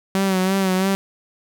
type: tone with vibrato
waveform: sawtooth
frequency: 190 Hz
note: F#3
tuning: 46 cents sharp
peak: -13 dBFS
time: 0.15-0.95 s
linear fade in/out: 0 ms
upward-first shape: sine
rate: 3 Hz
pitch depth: 48 cents each way
effects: none